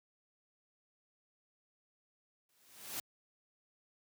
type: noise with exponential growth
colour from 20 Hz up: white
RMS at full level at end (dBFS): -38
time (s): 2.49-3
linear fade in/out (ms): 2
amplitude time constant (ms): 110
effects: high-pass 80 Hz 12 dB/octave